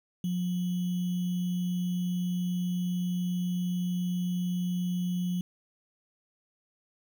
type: tone with sample-and-hold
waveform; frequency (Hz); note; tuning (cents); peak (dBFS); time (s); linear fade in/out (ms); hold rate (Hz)
sine; 178.7; F3; +40; -27; 0.24-5.41; 2; 3150
effects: none